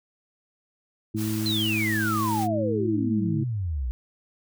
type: harmonic tone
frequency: 108 Hz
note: A2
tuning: 32 cents flat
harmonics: 1 / 2 / 3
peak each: -29 / -29 / -29 dBFS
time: 1.14-3.44 s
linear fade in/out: 10 ms
type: noise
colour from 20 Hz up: white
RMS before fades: -37 dBFS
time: 1.16-2.48 s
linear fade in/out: 50 ms
type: exponential sweep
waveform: sine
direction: down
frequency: 4186 to 57.2 Hz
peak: -25 dBFS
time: 1.46-3.91 s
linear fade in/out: 0 ms
effects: none